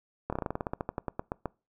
slowing click train, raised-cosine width 1 ms, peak -17 dBFS, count 18, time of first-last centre 0.3-1.457 s, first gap 26 ms, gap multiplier 1.11, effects noise-tail reverb RT60 0.3 s tail -24 dB re dry

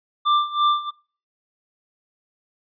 square tone with tremolo, 1183 Hz, D6, 12 cents sharp, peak -15 dBFS, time 0.25-0.91 s, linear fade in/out 20 ms, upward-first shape sine, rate 3 Hz, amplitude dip 85%, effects noise-tail reverb RT60 0.4 s tail -22 dB re dry + resampled to 11025 Hz

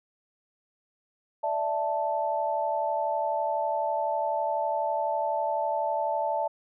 sine chord, D suspended second, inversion none, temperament equal, 587.3 / 659.3 / 880 Hz, D5 / E5 / A5, 0 / 0 / 0 cents, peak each -31 / -30 / -28 dBFS, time 1.43-6.48 s, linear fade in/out 10 ms, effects none

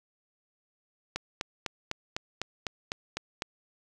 click train, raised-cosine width 0.2 ms, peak -14 dBFS, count 10, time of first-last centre 1.16-3.421 s, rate 3.98 Hz, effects none

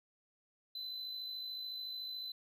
triangle tone with amplitude modulation, 4026 Hz, B7, 33 cents sharp, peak -38 dBFS, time 0.75-2.32 s, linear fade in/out 5 ms, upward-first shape sine, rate 53.8 Hz, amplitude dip 35%, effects none

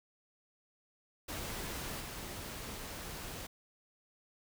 pink noise with level steps, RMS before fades -41 / -44 dBFS, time 1.28-3.47 s, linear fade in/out 10 ms, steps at 2 s, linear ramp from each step 10 ms, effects none

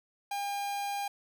45% pulse tone, 806 Hz, G5, 48 cents sharp, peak -32 dBFS, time 0.31-1.08 s, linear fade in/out 5 ms, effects none

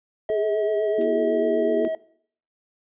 triangle tone, 641 Hz, E5, 49 cents flat, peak -22 dBFS, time 0.29-1.95 s, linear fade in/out 2 ms
sine tone with vibrato, 420.2 Hz, G#4, 20 cents sharp, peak -22 dBFS, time 0.3-1.85 s, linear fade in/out 0 ms, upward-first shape sine, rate 8 Hz, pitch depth 68 cents each way
sine chord, B suspended fourth, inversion none, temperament equal with one note detuned, 240.6 / 329.6 / 370 Hz, B3 / E4 / F#4, -45 / 0 / 0 cents, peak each -29 / -26 / -31 dBFS, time 0.98-1.88 s, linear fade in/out 5 ms
white noise with exponential decay, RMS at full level -39 dBFS, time 1.01-1.1 s, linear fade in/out 0 ms, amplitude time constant 19 ms
effects noise-tail reverb RT60 0.6 s tail -20 dB re dry + resampled to 8000 Hz

